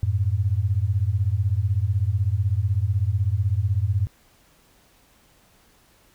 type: beating tone pair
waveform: sine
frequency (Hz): 91 / 107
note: F#2 / A2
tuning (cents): -28 / -48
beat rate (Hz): 16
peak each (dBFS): -22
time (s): 0.03-4.07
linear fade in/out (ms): 0
effects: pink hiss -58 dBFS RMS until 6.14 s